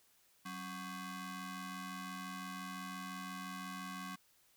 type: ring-modulated tone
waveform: sawtooth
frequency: 460.6 Hz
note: A#4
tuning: 21 cents flat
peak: -36 dBFS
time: 0.45-4.16 s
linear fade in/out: 10 ms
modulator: 648 Hz
effects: white hiss -70 dBFS RMS until 4.56 s